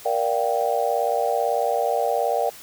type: chord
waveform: sine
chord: G minor seventh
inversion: first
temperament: just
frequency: 470.4 / 588 / 705.6 / 784 Hz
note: Bb4 / D5 / F5 / G5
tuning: +16 / +2 / +18 / 0 cents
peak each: -25 dBFS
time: 0.05-2.5 s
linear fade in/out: 10 ms
effects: white hiss -43 dBFS RMS until 2.62 s